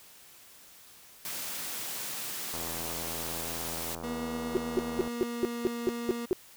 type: high-pass noise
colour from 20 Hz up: white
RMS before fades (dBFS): -37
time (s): 1.25-3.95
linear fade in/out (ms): 2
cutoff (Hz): 110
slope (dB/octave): 96
type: click train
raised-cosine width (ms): 1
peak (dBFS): -26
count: 211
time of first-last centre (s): 2.54-5.076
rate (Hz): 82.8
type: tone with pitch glide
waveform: 30% pulse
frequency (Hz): 240 to 236.3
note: B3 to A#3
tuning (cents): -49 to +24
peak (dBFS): -31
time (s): 4.03-6.26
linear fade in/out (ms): 10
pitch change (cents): -27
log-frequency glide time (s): 4.2-5.76
type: tone bursts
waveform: sine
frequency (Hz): 369.1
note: F#4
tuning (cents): -4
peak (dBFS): -22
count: 9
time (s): 4.55-6.33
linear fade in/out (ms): 0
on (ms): 20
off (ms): 200
effects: white hiss -54 dBFS RMS until 6.56 s